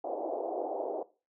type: band-pass noise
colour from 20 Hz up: white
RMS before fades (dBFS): -35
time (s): 0.04-1.03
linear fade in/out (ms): 5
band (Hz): 330 to 760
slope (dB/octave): 48
effects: noise-tail reverb RT60 0.3 s tail -17 dB re dry